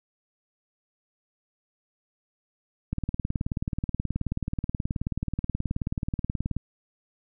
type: click train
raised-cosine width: 5 ms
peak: -15 dBFS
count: 69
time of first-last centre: 2.93-6.566 s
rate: 18.7 Hz
effects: none